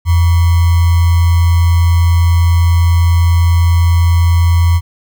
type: tone with sample-and-hold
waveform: sine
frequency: 85 Hz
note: F2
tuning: 46 cents flat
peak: -6 dBFS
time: 0.05-4.81 s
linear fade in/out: 50 ms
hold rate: 1050 Hz
effects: none